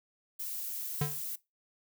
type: noise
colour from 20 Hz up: violet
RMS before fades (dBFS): -38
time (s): 0.39-1.36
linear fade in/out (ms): 10
type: tone with exponential decay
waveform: square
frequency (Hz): 146.83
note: D3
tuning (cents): 0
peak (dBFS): -26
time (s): 1.01-1.21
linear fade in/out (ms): 5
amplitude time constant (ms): 43
effects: noise-tail reverb RT60 0.2 s tail -19 dB re dry